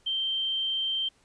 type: tone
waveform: sine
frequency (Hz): 3136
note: G7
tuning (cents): 0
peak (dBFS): -26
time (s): 0.06-1.09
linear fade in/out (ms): 10
effects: pink hiss -64 dBFS RMS until 1.24 s + resampled to 22050 Hz